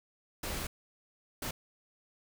pink noise bursts at uneven times, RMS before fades -37 dBFS, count 2, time 0.43-0.67 / 1.42-1.51 s, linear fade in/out 5 ms, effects none

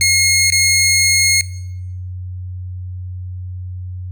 15% pulse tone with dropouts, 2155 Hz, C#7, 49 cents flat, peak -5 dBFS, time 0.01-1.41 s, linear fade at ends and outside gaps 1 ms, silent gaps 0.502-0.522 s, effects noise-tail reverb RT60 0.8 s tail -19 dB re dry + added 91 Hz sine -24 dBFS peak until 4.11 s

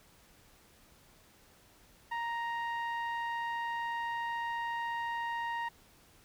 sawtooth tone with low-pass filter, 934 Hz, A#5, 3 cents sharp, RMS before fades -36 dBFS, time 2.11-5.69 s, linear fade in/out 10 ms, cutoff 1900 Hz, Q 1.4, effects pink hiss -62 dBFS RMS until 6.24 s

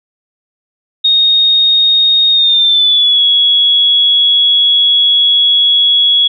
sine tone with pitch glide, 3718 to 3351 Hz, A#7 to G#7, -5 to +15 cents, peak -6 dBFS, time 1.04-6.28 s, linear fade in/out 10 ms, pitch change -180 cents, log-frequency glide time 2.31-3.22 s, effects none

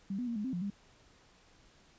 sine tone with pitch steps, 195.4 / 247 / 234.3 / 208.6 / 261.3 / 176 / 201 Hz, G3 / B3 / A#3 / G#3 / C4 / F3 / G3, -5 / 0 / +9 / +8 / -2 / +14 / +44 cents, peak -33 dBFS, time 0.1-0.702 s, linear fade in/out 5 ms, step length 86 ms, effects pink hiss -63 dBFS RMS until 1.98 s + resampled to 16000 Hz

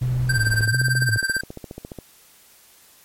sine tone with vibrato, 117.3 Hz, A#2, 11 cents sharp, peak -19 dBFS, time 0.01-1.18 s, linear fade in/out 10 ms, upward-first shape square, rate 1.4 Hz, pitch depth 120 cents each way
brown noise, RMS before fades -32 dBFS, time 0.01-0.66 s, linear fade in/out 10 ms
square tone with tremolo, 1568 Hz, G6, in tune, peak -17 dBFS, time 0.29-1.41 s, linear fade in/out 5 ms, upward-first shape triangle, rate 18 Hz, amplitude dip 95%
click train, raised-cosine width 2 ms, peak -20 dBFS, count 23, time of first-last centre 0.47-1.987 s, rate 14.5 Hz
effects white hiss -52 dBFS RMS until 3.04 s + MP3 64 kbps

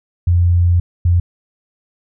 sine tone bursts at uneven times, 87.31 Hz, F2, in tune, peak -9 dBFS, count 2, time 0.27-0.8 / 1.05-1.2 s, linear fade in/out 5 ms, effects none

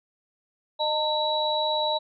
sine tone cluster, 613 / 905 / 3908 Hz, D#5 / A5 / B7, -26 / +48 / -19 cents, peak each -27 dBFS, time 0.79-1.99 s, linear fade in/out 20 ms, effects none

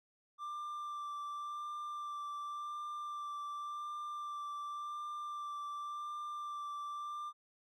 triangle tone with vibrato, 1181 Hz, D6, 9 cents sharp, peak -38 dBFS, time 0.38-7.33 s, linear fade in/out 50 ms, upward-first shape sine, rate 0.9 Hz, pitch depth 15 cents each way, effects none

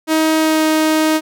sawtooth tone with pitch glide, 316.2 to 313.1 Hz, D#4 to D#4, +28 to +11 cents, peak -8 dBFS, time 0.07-1.21 s, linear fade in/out 50 ms, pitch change -17 cents, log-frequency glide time 0.39-0.64 s, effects none

